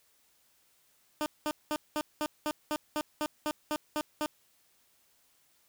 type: tone bursts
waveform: 15% pulse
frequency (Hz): 302.7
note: D#4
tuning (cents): -48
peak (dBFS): -23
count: 13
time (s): 1.21-4.26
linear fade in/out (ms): 0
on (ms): 50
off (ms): 200
effects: white hiss -68 dBFS RMS until 5.68 s